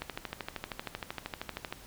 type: click train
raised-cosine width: 0.3 ms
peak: -19 dBFS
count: 23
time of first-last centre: 0.02-1.725 s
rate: 12.9 Hz
effects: pink hiss -52 dBFS RMS until 1.86 s